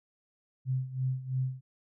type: tone with tremolo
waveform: sine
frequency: 130 Hz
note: C3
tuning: 11 cents flat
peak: -26 dBFS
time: 0.65-1.61 s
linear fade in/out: 50 ms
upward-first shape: sine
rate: 3 Hz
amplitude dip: 80%
effects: none